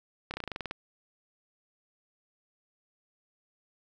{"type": "slowing click train", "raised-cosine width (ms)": 0.3, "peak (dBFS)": -19, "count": 11, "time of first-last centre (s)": [0.31, 0.711], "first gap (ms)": 29, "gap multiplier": 1.07, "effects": []}